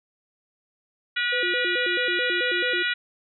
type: harmonic tone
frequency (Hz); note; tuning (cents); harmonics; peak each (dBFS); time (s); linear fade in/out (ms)
483.9; B4; -35; 3 / 4 / 5 / 6 / 7 / 8; -26 / -28 / -30 / -32 / -33 / -34; 1.16-2.94; 10
type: tone with vibrato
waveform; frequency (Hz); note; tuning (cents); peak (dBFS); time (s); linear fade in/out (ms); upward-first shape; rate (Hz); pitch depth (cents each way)
sine; 420.8; G#4; +23; -28; 1.32-2.83; 10; square; 4.6; 300
effects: none